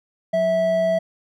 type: tone pair together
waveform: triangle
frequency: 183.52 / 654 Hz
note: F#3 / E5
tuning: -14 / -14 cents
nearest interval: octave + minor seventh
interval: 2200 cents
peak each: -26 / -15 dBFS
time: 0.33-0.99 s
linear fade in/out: 10 ms
effects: none